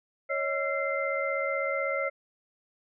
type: tone cluster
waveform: sine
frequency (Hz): 552 / 628 / 1354 / 2080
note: C#5 / D#5 / E6 / C7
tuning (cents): -7 / +16 / +46 / -11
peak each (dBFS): -30 / -35 / -34 / -32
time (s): 0.29-2.1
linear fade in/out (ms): 20
effects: none